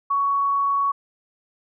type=tone; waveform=sine; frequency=1118 Hz; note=C#6; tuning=14 cents sharp; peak=-18 dBFS; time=0.1-0.92 s; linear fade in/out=10 ms; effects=none